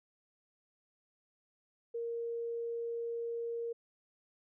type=tone; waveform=sine; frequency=466.2 Hz; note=A#4; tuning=in tune; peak=-35 dBFS; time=1.94-3.73 s; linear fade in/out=10 ms; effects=none